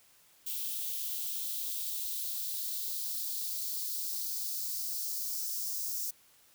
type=noise with high-pass filter sweep; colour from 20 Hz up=violet; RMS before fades=-36 dBFS; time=0.46-6.11 s; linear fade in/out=10 ms; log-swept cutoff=3100 to 5500 Hz; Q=2.7; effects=white hiss -63 dBFS RMS until 6.54 s